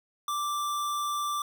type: tone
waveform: square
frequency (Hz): 1174.7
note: D6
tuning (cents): 0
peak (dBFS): -29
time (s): 0.28-1.42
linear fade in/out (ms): 2
effects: none